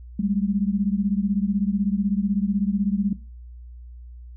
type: beating tone pair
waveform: sine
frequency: 194.9 / 210.9 Hz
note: G3 / G#3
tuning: -10 / +27 cents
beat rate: 16 Hz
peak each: -23 dBFS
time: 0.19-3.13 s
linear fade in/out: 5 ms
effects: noise-tail reverb RT60 0.3 s tail -17 dB re dry + added 60 Hz sine -38 dBFS peak until 4.36 s